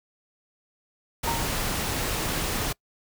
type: noise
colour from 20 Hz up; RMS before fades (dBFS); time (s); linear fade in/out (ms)
pink; -28; 1.23-2.73; 10
type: tone with exponential decay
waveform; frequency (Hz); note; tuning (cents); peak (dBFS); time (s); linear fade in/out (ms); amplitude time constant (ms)
sine; 926; A#5; -12; -23; 1.27-1.62; 5; 75
effects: noise-tail reverb RT60 0.1 s tail -25 dB re dry